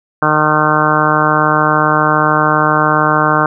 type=harmonic tone; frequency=152.9 Hz; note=D#3; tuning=30 cents flat; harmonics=1 / 2 / 3 / 4 / 5 / 6 / 7 / 8 / 9 / 10; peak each=-19 / -19 / -21 / -19 / -19 / -20 / -16 / -17 / -17 / -18 dBFS; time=0.22-3.46 s; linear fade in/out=2 ms; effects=none